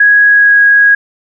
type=tone with pitch glide; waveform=sine; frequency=1661.2 to 1650.7 Hz; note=G#6 to G#6; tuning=0 to -11 cents; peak=-3 dBFS; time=0-0.95 s; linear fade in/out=5 ms; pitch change=-11 cents; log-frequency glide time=0.27-0.57 s; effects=none